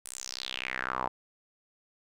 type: tone with band-pass filter sweep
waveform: sawtooth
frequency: 64 Hz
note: C2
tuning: 38 cents flat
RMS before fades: -36 dBFS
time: 0.05-1.08 s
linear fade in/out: 5 ms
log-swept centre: 9800 to 880 Hz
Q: 4.4
effects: none